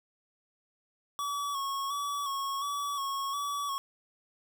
square tone with vibrato, 1120 Hz, C#6, 18 cents sharp, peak -32 dBFS, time 1.19-3.78 s, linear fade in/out 0 ms, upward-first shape square, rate 1.4 Hz, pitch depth 34 cents each way, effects none

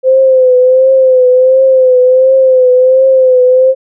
sine tone with vibrato, 516 Hz, C5, 24 cents flat, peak -3 dBFS, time 0.03-3.75 s, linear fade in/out 50 ms, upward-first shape triangle, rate 1.4 Hz, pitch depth 54 cents each way, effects none

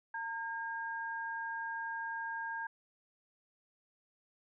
sine tone pair together, 912 / 1614.7 Hz, A#5 / G#6, -38 / -49 cents, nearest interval minor seventh, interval 989 cents, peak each -40 / -39 dBFS, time 0.14-2.67 s, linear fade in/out 5 ms, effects none

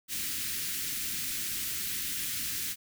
white band-stop noise, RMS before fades -34 dBFS, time 0.08-2.76 s, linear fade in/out 50 ms, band 320 to 1600 Hz, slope 24 dB/octave, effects none

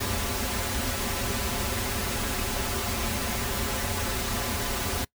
pink noise with comb filter, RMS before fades -29 dBFS, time 0-5.05 s, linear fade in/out 10 ms, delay 6.4 ms, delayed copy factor -0.95, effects noise-tail reverb RT60 0.1 s tail -22 dB re dry

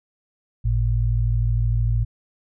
sine tone pair together, 53.47 / 113.3 Hz, A1 / A#2, -49 / -49 cents, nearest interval octave + minor second, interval 1300 cents, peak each -20 dBFS, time 0.64-2.05 s, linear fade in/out 20 ms, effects none

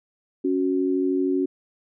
sine tone pair together, 277.2 / 370 Hz, C#4 / F#4, 0 / 0 cents, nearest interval perfect fourth, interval 500 cents, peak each -22 / -23 dBFS, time 0.44-1.46 s, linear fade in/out 10 ms, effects none

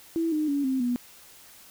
sine tone with pitch steps, 329.6 / 305.8 / 283.6 / 263.1 / 244.1 Hz, E4 / D#4 / C#4 / C4 / B3, 0 / -30 / +40 / +10 / -20 cents, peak -23 dBFS, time 0.16-0.96 s, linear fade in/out 0 ms, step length 160 ms, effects white hiss -51 dBFS RMS until 1.7 s

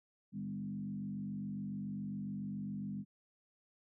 sine tone with frequency modulation, 200 Hz, G3, 35 cents sharp, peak -38 dBFS, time 0.32-3.05 s, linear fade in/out 50 ms, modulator 47.2 Hz, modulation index 1, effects none

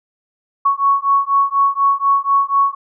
sine beating tone pair, 1108.7 / 1112.8 Hz, C#6 / C#6, 0 / +6 cents, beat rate 4.1 Hz, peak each -15 dBFS, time 0.65-2.75 s, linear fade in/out 10 ms, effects none

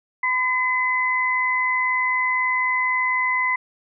sine tone pair together, 1012.7 / 2031 Hz, B5 / B6, +43 / +48 cents, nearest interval octave, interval 1205 cents, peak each -23 / -20 dBFS, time 0.23-3.56 s, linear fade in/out 5 ms, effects none

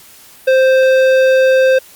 sine tone with tanh clipping, 523.3 Hz, C5, in tune, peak -9 dBFS, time 0.47-1.79 s, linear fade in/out 10 ms, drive 14 dB, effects white hiss -41 dBFS RMS until 1.95 s + Opus 48 kbps

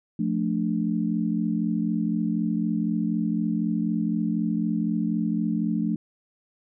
sine chord, D minor, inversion first, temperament just, 176.2 / 220.2 / 293.7 Hz, F3 / A3 / D4, +16 / +2 / 0 cents, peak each -27 / -25 / -29 dBFS, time 0.19-5.96 s, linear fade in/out 5 ms, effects none

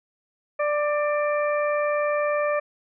harmonic tone with a mistuned harmonic, 590 Hz, D5, 8 cents sharp, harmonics 1 / 2 / 3 / 4, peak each -22 / -28 / -32 / -34 dBFS, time 0.59-2.6 s, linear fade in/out 10 ms, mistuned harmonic 3, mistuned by +18 cents, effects none

